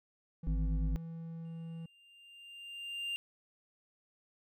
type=tone; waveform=triangle; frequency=164.81 Hz; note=E3; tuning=in tune; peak=-39 dBFS; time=0.43-1.86 s; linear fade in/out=5 ms
type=harmonic tone; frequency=51.91 Hz; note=G#1; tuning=in tune; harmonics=1 / 3 / 5; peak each=-30 / -40 / -44 dBFS; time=0.47-0.96 s; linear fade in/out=0 ms
type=tone with exponential growth; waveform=triangle; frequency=2794 Hz; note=F7; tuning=in tune; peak=-32 dBFS; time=1.45-3.16 s; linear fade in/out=0 ms; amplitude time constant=370 ms
effects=none